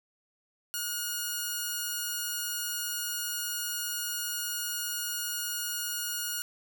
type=tone; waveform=5% pulse; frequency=1439 Hz; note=F#6; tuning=49 cents flat; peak=-20 dBFS; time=0.74-6.42 s; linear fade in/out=0 ms; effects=9-bit